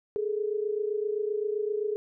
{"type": "tone pair together", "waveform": "sine", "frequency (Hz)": [414.8, 442.5], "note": ["G#4", "A4"], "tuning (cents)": [-2, 10], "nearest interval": "minor second", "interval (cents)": 112, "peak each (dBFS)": [-28, -32], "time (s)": [0.16, 1.96], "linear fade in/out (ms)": 0, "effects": []}